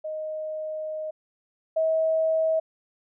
sine tone pair in turn, 622.3 / 640.9 Hz, D#5 / E5, 0 / -49 cents, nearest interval minor second, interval 51 cents, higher second, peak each -29 / -20 dBFS, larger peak second, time 0.04-1.11 / 1.76-2.6 s, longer first, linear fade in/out 10 ms, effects none

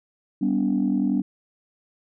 sine chord, G major, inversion none, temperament equal with one note detuned, 196 / 246.9 / 287.6 Hz, G3 / B3 / D4, 0 / 0 / -36 cents, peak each -23 dBFS, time 0.41-1.22 s, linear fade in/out 10 ms, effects tanh soft clip ceiling -13 dBFS

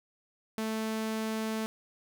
sawtooth tone, 220 Hz, A3, in tune, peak -27 dBFS, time 0.58-1.66 s, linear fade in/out 0 ms, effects none

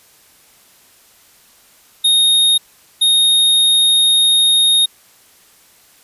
square tone bursts at uneven times, 3714 Hz, A#7, 7 cents flat, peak -10 dBFS, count 2, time 2.04-2.58 / 3.01-4.86 s, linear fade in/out 10 ms, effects white hiss -49 dBFS RMS until 6.03 s + resampled to 32000 Hz

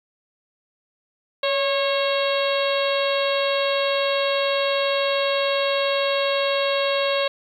harmonic tone with a mistuned harmonic, 546 Hz, C#5, 26 cents flat, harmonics 1 / 2 / 3 / 4 / 5 / 6 / 7 / 8, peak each -21 / -28 / -32 / -32 / -30 / -31 / -30 / -35 dBFS, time 1.43-7.28 s, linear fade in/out 5 ms, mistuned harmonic 1, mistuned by +41 cents, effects 9-bit

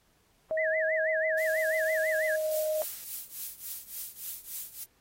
sine tone with pitch glide, 634 to 620.6 Hz, D#5 to D#5, +32 to -5 cents, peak -27 dBFS, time 0.51-2.82 s, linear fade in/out 0 ms, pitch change -37 cents, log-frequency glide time 1.92-2.56 s
sine tone with vibrato, 1822 Hz, A#6, 40 cents flat, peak -29 dBFS, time 0.57-2.36 s, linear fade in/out 5 ms, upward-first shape sine, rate 6.1 Hz, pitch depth 200 cents each way
blue noise, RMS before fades -43 dBFS, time 1.38-3.04 s, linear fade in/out 0 ms
violet noise with tremolo, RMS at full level -34 dBFS, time 2.5-4.85 s, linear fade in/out 20 ms, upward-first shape triangle, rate 3.5 Hz, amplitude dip 90%
effects pink hiss -68 dBFS RMS until 5 s + AAC 48 kbps

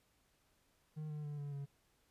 triangle tone with pitch steps, 153.8 / 150.37 / 147.02 / 143.75 / 140.55 Hz, D#3 / D3 / D3 / D3 / C#3, -20 / +41 / +2 / -37 / +24 cents, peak -39 dBFS, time 0.96-1.66 s, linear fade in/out 20 ms, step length 140 ms, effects pink hiss -75 dBFS RMS until 2.1 s + resampled to 32000 Hz

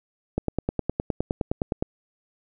click train, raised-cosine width 2 ms, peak -10 dBFS, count 15, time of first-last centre 0.38-1.825 s, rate 9.69 Hz, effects none

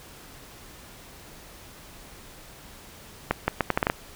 accelerating click train, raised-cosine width 0.5 ms, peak -6 dBFS, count 8, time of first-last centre 3.31-3.899 s, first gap 170 ms, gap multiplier 0.75, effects pink hiss -47 dBFS RMS until 4.15 s

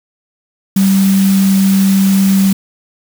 sine tone in noise, 193.8 Hz, G3, 20 cents flat, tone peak -7 dBFS, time 0.76-2.53 s, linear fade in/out 5 ms, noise white, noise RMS -23 dBFS, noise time 0.76-2.53 s, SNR +13 dB, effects none

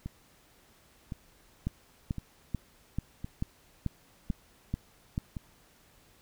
two click trains, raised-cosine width 5 ms, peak -24 / -18 dBFS, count 6 / 9, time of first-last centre 0.06-5.368 / 1.67-5.179 s, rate 0.942 / 2.28 Hz, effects pink hiss -62 dBFS RMS until 6.21 s

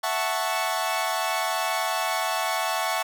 sawtooth chord, F# minor seventh, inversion third, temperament equal, 659.3 / 740 / 880 / 1108.7 Hz, E5 / F#5 / A5 / C#6, 0 / 0 / 0 / 0 cents, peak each -26 dBFS, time 0.03-3.03 s, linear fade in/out 10 ms, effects none

